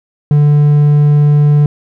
triangle tone, 147.1 Hz, D3, 3 cents sharp, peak -3 dBFS, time 0.31-1.66 s, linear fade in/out 2 ms, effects none

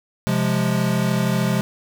square chord, F minor, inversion second, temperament equal, 130.81 / 174.61 / 207.7 Hz, C3 / F3 / Ab3, 0 / 0 / 0 cents, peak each -23 dBFS, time 0.27-1.61 s, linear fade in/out 0 ms, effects none

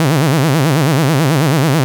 sawtooth tone with vibrato, 146.83 Hz, D3, in tune, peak -6 dBFS, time 0-1.84 s, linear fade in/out 0 ms, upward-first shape sine, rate 9.2 Hz, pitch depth 230 cents each way, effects none

